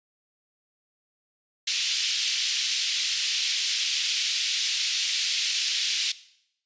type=band-pass noise; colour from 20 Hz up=pink; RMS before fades=-27 dBFS; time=1.67-6.12 s; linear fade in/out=5 ms; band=2800 to 6000 Hz; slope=24 dB/octave; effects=noise-tail reverb RT60 0.7 s tail -17 dB re dry + resampled to 16000 Hz